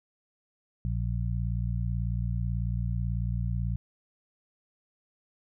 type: harmonic tone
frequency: 58.2 Hz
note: A#1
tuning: 2 cents flat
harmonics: 1 / 2 / 3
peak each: -30 / -30 / -36 dBFS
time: 0.85-3.76 s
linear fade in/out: 0 ms
effects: none